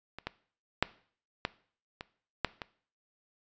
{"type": "clicks", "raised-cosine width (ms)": 0.3, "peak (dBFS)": [-25, -18, -7, -13, -23, -10, -21], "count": 7, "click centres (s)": [0.186, 0.27, 0.826, 1.451, 2.009, 2.447, 2.618], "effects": ["noise-tail reverb RT60 0.5 s tail -19 dB re dry", "resampled to 16000 Hz"]}